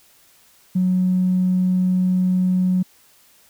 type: tone with tanh clipping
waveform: triangle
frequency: 183.6 Hz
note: F#3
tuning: 13 cents flat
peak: -15 dBFS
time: 0.75-2.83 s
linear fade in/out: 10 ms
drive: 4 dB
effects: white hiss -54 dBFS RMS until 3.49 s